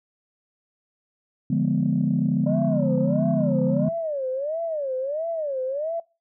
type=chord; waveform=sine; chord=D diminished seventh; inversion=none; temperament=equal; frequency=146.83 / 174.61 / 207.7 / 246.9 Hz; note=D3 / F3 / Ab3 / Cb4; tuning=0 / 0 / 0 / 0 cents; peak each=-24 dBFS; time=1.5-3.89 s; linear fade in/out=5 ms
type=tone with vibrato; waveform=sine; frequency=587.3 Hz; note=D5; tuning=in tune; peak=-24 dBFS; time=2.46-6 s; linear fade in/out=5 ms; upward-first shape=sine; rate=1.5 Hz; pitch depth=230 cents each way
effects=noise-tail reverb RT60 0.3 s tail -23 dB re dry + tanh soft clip ceiling -11 dBFS